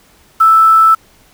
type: tone with quantisation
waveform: sine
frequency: 1318.5 Hz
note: E6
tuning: in tune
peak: -4 dBFS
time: 0.4-0.95 s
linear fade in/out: 10 ms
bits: 5
effects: pink hiss -48 dBFS RMS until 1.33 s